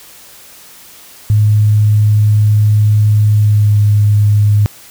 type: tone with pitch glide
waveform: sine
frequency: 105.7 to 104 Hz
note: G#2 to G#2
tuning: +31 to +3 cents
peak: -6 dBFS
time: 1.3-4.66 s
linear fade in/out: 0 ms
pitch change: -28 cents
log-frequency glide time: 3.3-3.8 s
effects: white hiss -38 dBFS RMS until 4.9 s